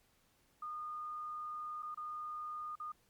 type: tone with dropouts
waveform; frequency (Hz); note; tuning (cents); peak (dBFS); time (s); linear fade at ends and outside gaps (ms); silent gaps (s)
sine; 1223; D#6; -30; -40; 0.62-2.92; 5; 1.824-1.829 / 1.946-1.973 / 2.755-2.799
effects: pink hiss -72 dBFS RMS until 3.09 s + MP3 96 kbps